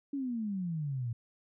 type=exponential sweep; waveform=sine; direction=down; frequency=287.4 to 113.3 Hz; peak=-32 dBFS; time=0.13-1.13 s; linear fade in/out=5 ms; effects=none